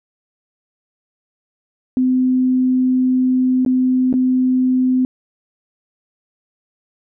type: tone with dropouts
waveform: sine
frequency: 255.7 Hz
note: C4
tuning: 40 cents flat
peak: -12 dBFS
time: 1.97-5.05 s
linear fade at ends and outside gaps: 1 ms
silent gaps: 3.65-3.662 / 4.128-4.139 s
effects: none